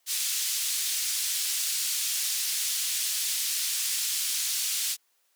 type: band-pass noise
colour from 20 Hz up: white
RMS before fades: -29 dBFS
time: 0.06-4.97 s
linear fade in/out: 50 ms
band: 3300 to 10000 Hz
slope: 12 dB/octave
effects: white hiss -70 dBFS RMS until 5.35 s + high-pass 400 Hz 12 dB/octave